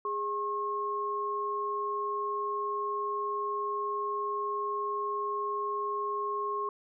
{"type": "tone pair together", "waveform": "sine", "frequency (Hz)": [411.6, 1080], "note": ["G#4", "C#6"], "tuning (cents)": [-16, -45], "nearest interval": "octave + perfect fourth", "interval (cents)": 1671, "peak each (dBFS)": [-35, -31], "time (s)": [0.05, 6.69], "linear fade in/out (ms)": 2, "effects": []}